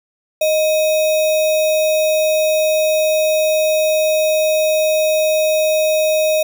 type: tone with sample-and-hold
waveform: sine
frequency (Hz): 622.3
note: D#5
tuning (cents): 0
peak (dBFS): -12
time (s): 0.41-6.43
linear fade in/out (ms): 5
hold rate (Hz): 3150
effects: none